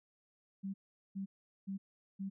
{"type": "tone bursts", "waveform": "sine", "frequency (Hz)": 194.6, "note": "G3", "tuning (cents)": -12, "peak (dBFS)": -37, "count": 4, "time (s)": [0.63, 2.3], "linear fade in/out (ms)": 20, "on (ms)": 110, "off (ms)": 410, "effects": []}